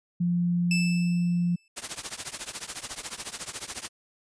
sine tone, 174.61 Hz, F3, in tune, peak -22 dBFS, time 0.2-1.56 s, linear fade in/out 10 ms
sawtooth tone with exponential decay, 2637 Hz, E7, in tune, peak -21 dBFS, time 0.71-1.68 s, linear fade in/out 2 ms, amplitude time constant 210 ms
white noise with tremolo, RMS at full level -31 dBFS, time 1.76-3.89 s, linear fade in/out 20 ms, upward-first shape triangle, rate 14 Hz, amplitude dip 95%
effects resampled to 22050 Hz

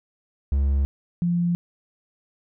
triangle / sine tone pair in turn, 69.3 / 173.42 Hz, C#2 / F3, 0 / -12 cents, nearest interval octave + major third, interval 1588 cents, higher second, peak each -16 / -19 dBFS, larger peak first, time 0.52-0.85 / 1.22-1.55 s, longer neither, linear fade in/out 0 ms, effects none

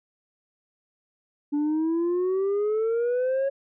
sine exponential sweep, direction up, 288.3 to 554.4 Hz, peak -19 dBFS, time 1.52-3.5 s, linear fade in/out 20 ms, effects tanh soft clip ceiling -21 dBFS

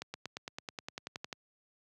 accelerating click train, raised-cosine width 0.2 ms, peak -22 dBFS, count 14, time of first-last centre 0.02-1.328 s, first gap 120 ms, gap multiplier 0.97, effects high-pass 100 Hz 12 dB/octave

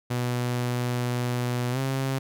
sawtooth tone with pitch glide, 122.8 to 133.91 Hz, B2 to C3, -9 to +41 cents, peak -21 dBFS, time 0.1-2.19 s, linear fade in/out 10 ms, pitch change +150 cents, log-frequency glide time 1.71-1.79 s, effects none

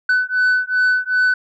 sine beating tone pair, 1500 / 1502.6 Hz, F#6 / F#6, +23 / +26 cents, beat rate 2.6 Hz, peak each -15 dBFS, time 0.09-1.34 s, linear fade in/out 5 ms, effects tanh soft clip ceiling -11 dBFS

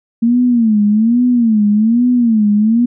sine tone with vibrato, 226.4 Hz, A3, 50 cents sharp, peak -8 dBFS, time 0.22-2.86 s, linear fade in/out 10 ms, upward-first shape sine, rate 1.2 Hz, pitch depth 160 cents each way, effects none

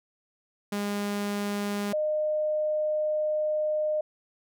sawtooth / sine tone pair in turn, 204 / 611.3 Hz, G#3 / D#5, -31 / -31 cents, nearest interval octave + perfect fifth, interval 1900 cents, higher second, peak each -24 dBFS, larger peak neither, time 0.72-1.93 / 1.93-4.01 s, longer second, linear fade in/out 5 ms, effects none

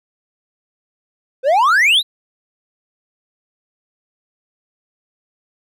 triangle exponential sweep, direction up, 493.9 to 4097 Hz, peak -8 dBFS, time 1.43-2.03 s, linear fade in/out 50 ms, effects none

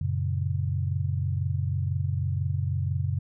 sine chord, F# major, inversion none, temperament equal, 92.5 / 116.54 / 138.59 Hz, F#2 / A#2 / C#3, 0 / 0 / 0 cents, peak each -27 / -32 / -29 dBFS, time 0.01-3.19 s, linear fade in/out 5 ms, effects none

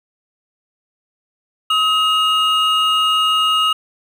triangle tone pair together, 1270 / 2851 Hz, D#6 / F7, +35 / +35 cents, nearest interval octave + major second, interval 1400 cents, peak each -14 dBFS, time 1.7-3.73 s, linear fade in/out 5 ms, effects 8-bit

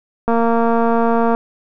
click train, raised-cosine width 1 ms, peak -4 dBFS, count 248, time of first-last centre 0.28-1.349 s, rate 231 Hz, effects none

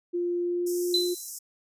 sine tone with pitch glide, 350 to 354.7 Hz, F4 to F4, +4 to +27 cents, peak -25 dBFS, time 0.13-1.15 s, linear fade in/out 20 ms, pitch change +23 cents, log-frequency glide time 0.43-0.95 s
pink high-pass noise, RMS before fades -38 dBFS, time 0.66-1.39 s, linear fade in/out 10 ms, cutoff 5300 Hz, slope 96 dB/octave
sine tone with exponential decay, 4024 Hz, B7, 32 cents sharp, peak -19 dBFS, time 0.94-1.29 s, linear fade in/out 2 ms, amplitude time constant 75 ms
effects resampled to 32000 Hz

